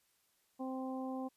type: harmonic tone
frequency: 261 Hz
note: C4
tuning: 4 cents flat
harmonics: 1 / 2 / 3 / 4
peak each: -39 / -45 / -46 / -51 dBFS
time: 0.59-1.29 s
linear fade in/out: 20 ms
effects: white hiss -75 dBFS RMS until 1.36 s + resampled to 32000 Hz